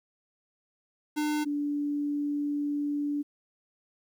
square / sine tone pair in turn, 300 / 290.6 Hz, D4 / D4, +37 / -18 cents, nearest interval minor second, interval 55 cents, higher first, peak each -27 dBFS, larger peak neither, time 1.16-1.45 / 1.45-3.23 s, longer second, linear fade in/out 20 ms, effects 11-bit

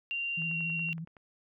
sine tone with pitch glide, 2772 to 2750 Hz, F7 to F7, -14 to -27 cents, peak -31 dBFS, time 0.11-0.93 s, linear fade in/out 0 ms, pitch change -13 cents, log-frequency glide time 0.45-0.56 s
sine tone with vibrato, 163.3 Hz, E3, 16 cents flat, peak -36 dBFS, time 0.37-1.05 s, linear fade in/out 10 ms, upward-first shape triangle, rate 14 Hz, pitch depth 54 cents each way
click train, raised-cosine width 0.5 ms, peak -38 dBFS, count 9, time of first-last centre 0.42-1.168 s, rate 10.7 Hz
effects none

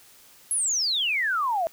sine exponential sweep, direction down, 11175 to 634 Hz, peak -22 dBFS, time 0.51-1.67 s, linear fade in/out 0 ms, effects white hiss -53 dBFS RMS until 1.72 s

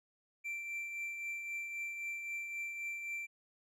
triangle tone with tremolo, 2349 Hz, D7, in tune, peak -35 dBFS, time 0.44-3.27 s, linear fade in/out 20 ms, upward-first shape triangle, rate 3.8 Hz, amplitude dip 45%, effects none

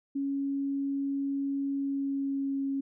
sine tone with pitch glide, 277.2 to 273.9 Hz, C#4 to C#4, 0 to -21 cents, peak -28 dBFS, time 0.15-2.81 s, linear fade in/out 10 ms, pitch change -21 cents, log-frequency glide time 1.75-2.67 s, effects none

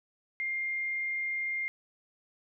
sine tone, 2113 Hz, C7, 16 cents sharp, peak -30 dBFS, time 0.4-1.68 s, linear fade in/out 0 ms, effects none

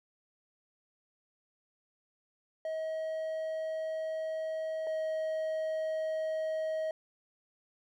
triangle tone pair in turn, 636 / 632.6 Hz, D#5 / D#5, +38 / +29 cents, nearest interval unison, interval 9 cents, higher first, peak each -31 / -29 dBFS, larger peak second, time 2.65-4.87 / 4.87-6.91 s, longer first, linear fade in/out 2 ms, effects none

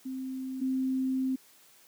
sine tone pair in turn, 261.6 / 261.6 Hz, C4 / C4, 0 / 0 cents, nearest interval unison, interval 0 cents, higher neither, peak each -33 / -26 dBFS, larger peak second, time 0.05-0.61 / 0.61-1.36 s, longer second, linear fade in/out 10 ms, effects white hiss -59 dBFS RMS until 1.87 s + high-pass 150 Hz 12 dB/octave

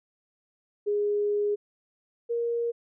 sine tone pair in turn, 413 / 469.5 Hz, G#4 / A#4, -10 / +12 cents, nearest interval major second, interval 222 cents, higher second, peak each -23 / -25 dBFS, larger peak first, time 0.86-1.56 / 2.29-2.72 s, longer first, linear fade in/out 20 ms, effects none

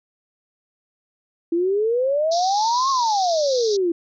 sine exponential two-way sweep, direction up then down, 329.6 to 1103 to 329.6 Hz, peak -17 dBFS, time 1.52-3.92 s, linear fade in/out 5 ms, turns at 2.9 s
white band-pass noise, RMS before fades -30 dBFS, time 2.31-3.77 s, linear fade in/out 10 ms, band 3700 to 6100 Hz, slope 96 dB/octave
effects none

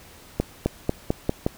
accelerating click train, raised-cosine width 2 ms, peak -7 dBFS, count 6, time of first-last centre 0.4-1.465 s, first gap 260 ms, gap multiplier 0.9, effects pink hiss -48 dBFS RMS until 1.57 s

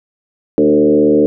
sine tone with frequency modulation, 374.3 Hz, F#4, 20 cents sharp, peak -7 dBFS, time 0.58-1.26 s, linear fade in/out 0 ms, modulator 75.7 Hz, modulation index 1.8, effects none

